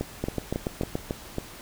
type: two click trains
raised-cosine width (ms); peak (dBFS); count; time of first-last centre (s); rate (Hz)
2; -14 / -13; 6 / 6; 0.01-1.384 / 0.24-0.954; 3.64 / 7
effects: pink hiss -44 dBFS RMS until 1.61 s